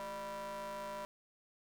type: ring-modulated tone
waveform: 45% pulse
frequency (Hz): 191.2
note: G3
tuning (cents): -43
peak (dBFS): -38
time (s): 0-1.05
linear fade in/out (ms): 0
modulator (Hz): 792
effects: none